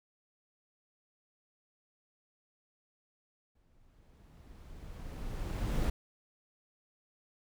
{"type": "noise with exponential growth", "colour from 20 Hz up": "brown", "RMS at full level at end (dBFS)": -29, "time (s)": [3.55, 5.9], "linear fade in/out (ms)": 5, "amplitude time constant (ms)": 510, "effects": []}